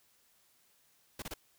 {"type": "noise bursts", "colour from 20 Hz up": "pink", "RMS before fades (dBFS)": -41, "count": 3, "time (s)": [1.19, 1.34], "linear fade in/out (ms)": 5, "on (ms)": 32, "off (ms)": 27, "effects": ["white hiss -69 dBFS RMS until 1.58 s"]}